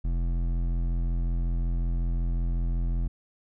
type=tone with hard clipping; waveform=triangle; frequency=42.72 Hz; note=F1; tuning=37 cents flat; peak=-26 dBFS; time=0.04-3.08 s; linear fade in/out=10 ms; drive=15 dB; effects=none